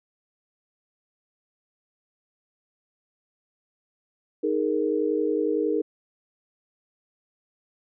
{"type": "chord", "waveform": "sine", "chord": "D# suspended fourth", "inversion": "none", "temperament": "equal", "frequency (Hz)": [311.1, 415.3, 466.2], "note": ["D#4", "G#4", "A#4"], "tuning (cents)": [0, 0, 0], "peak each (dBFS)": -26, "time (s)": [4.43, 5.82], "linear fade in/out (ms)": 10, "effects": []}